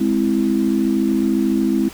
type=chord; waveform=sine; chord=Ab augmented; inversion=none; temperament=equal; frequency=207.7 / 261.6 / 329.6 Hz; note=Ab3 / C4 / E4; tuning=0 / 0 / 0 cents; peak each=-19 dBFS; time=0-1.89 s; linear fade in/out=10 ms; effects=pink hiss -38 dBFS RMS until 1.93 s